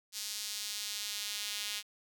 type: tone with high-pass filter sweep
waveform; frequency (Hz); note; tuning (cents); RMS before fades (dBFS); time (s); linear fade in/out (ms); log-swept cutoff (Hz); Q
sawtooth; 207.7; G#3; 0; -39; 0.12-1.83; 50; 4800 to 3200; 1.4
effects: none